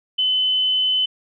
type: tone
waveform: sine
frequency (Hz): 3030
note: F#7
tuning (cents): +40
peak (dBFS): -16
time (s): 0.18-1.06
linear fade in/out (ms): 10
effects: none